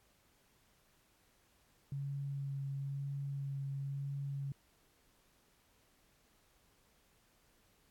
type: tone with vibrato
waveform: sine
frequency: 138.9 Hz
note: C#3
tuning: 4 cents sharp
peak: -37 dBFS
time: 1.92-4.52 s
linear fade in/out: 2 ms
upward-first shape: sine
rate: 1 Hz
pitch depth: 13 cents each way
effects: pink hiss -71 dBFS RMS until 7.9 s + AAC 64 kbps